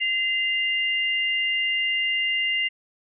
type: tone pair together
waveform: sine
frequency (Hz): 2060 / 2804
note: C7 / F7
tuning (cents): -28 / +6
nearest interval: perfect fourth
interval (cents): 534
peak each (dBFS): -24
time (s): 0-2.69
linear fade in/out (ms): 20
effects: none